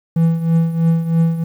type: tone with tremolo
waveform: triangle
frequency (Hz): 165.1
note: E3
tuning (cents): +3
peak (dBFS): -7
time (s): 0.16-1.44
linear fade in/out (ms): 5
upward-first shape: triangle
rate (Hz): 3.1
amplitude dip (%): 75
effects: 8-bit